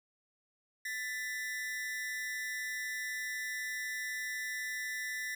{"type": "ring-modulated tone", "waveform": "45% pulse", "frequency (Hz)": 1878, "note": "A#6", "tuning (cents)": 12, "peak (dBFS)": -33, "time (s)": [0.85, 5.35], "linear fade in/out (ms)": 5, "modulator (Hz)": 116, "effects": []}